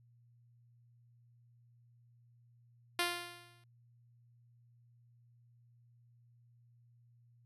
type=tone with exponential decay; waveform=5% pulse; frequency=349.2 Hz; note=F4; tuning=in tune; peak=-18 dBFS; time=2.99-3.64 s; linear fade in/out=1 ms; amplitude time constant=140 ms; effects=added 119 Hz sine -63 dBFS peak until 7.45 s + resampled to 32000 Hz